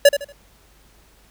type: tone with echo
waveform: square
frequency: 570 Hz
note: C#5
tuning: 48 cents sharp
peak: -7 dBFS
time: 0.05-0.09 s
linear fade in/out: 5 ms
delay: 78 ms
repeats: 3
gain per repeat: -11 dB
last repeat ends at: 0.324 s
effects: added 50 Hz sine -55 dBFS peak until 1.3 s + pink hiss -55 dBFS RMS until 1.3 s